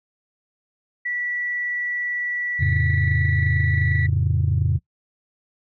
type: tone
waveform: sine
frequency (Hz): 1953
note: B6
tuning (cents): -20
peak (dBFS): -23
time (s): 1.05-4.07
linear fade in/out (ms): 10
type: chord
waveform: sine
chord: F augmented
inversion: none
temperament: equal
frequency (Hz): 87.31 / 110 / 138.59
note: F2 / A2 / C#3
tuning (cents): 0 / 0 / 0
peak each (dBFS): -20 / -22 / -21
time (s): 2.59-4.79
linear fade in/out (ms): 20
effects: noise-tail reverb RT60 0.1 s tail -21 dB re dry + tanh soft clip ceiling -10 dBFS